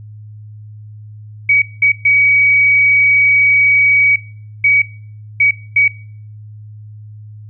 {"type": "tone bursts at uneven times", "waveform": "sine", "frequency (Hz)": 2264, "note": "C#7", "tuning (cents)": 36, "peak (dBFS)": -7, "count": 6, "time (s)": [[1.49, 1.62], [1.82, 1.92], [2.05, 4.16], [4.64, 4.82], [5.4, 5.51], [5.76, 5.88]], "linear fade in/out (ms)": 5, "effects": ["noise-tail reverb RT60 0.5 s tail -20 dB re dry", "added 106 Hz sine -31 dBFS peak until 7.49 s"]}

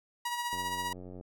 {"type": "tone with tremolo", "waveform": "sawtooth", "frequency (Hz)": 960, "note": "B5", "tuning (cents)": -49, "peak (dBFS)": -27, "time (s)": [0.25, 0.93], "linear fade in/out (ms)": 5, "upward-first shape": "sine", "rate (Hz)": 15, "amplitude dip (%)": 45}
{"type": "click train", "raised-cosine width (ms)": 2, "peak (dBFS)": -33, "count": 63, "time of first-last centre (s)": [0.53, 1.211], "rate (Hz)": 91.1}
{"effects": []}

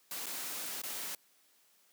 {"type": "noise with dropouts", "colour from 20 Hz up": "white", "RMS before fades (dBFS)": -40, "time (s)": [0.11, 1.15], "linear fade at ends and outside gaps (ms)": 2, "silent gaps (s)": [[0.26, 0.265], [0.818, 0.835]], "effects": ["white hiss -68 dBFS RMS until 1.92 s", "high-pass 200 Hz 12 dB/octave"]}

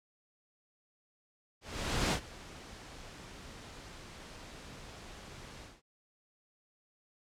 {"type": "noise with ADSR envelope", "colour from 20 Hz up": "pink", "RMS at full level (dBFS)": -29, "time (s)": [1.61, 5.82], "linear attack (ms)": 510, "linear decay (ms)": 79, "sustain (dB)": -20, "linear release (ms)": 200, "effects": ["low-pass 7000 Hz 12 dB/octave"]}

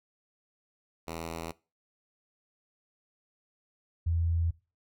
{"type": "tone pair in turn", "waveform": ["5% pulse", "sine"], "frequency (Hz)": [82.5, 83.65], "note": ["E2", "E2"], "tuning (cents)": [2, 26], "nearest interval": "unison", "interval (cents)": 24, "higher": "second", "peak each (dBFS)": -25, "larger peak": "neither", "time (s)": [[1.07, 1.52], [4.06, 4.51]], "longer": "neither", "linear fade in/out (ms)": 10, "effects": ["noise-tail reverb RT60 0.3 s tail -21 dB re dry"]}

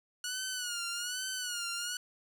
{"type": "tone with vibrato", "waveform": "10% pulse", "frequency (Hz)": 1456, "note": "F#6", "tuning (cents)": -28, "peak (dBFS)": -26, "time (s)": [0.24, 1.97], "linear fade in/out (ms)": 2, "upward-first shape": "sine", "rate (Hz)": 1.2, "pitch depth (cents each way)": 84, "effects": []}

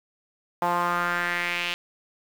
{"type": "tone with band-pass filter sweep", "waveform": "sawtooth", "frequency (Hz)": 174.61, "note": "F3", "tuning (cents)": 0, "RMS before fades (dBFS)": -26, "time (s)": [0.62, 1.74], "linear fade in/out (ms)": 0, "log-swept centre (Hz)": [880, 2900], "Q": 3.2, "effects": ["7-bit"]}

